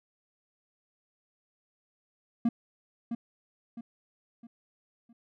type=tone with echo; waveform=triangle; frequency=233.1 Hz; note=A#3; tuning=in tune; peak=-20 dBFS; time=2.45-2.49 s; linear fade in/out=5 ms; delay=660 ms; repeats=4; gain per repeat=-8 dB; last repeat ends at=5.13 s; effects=none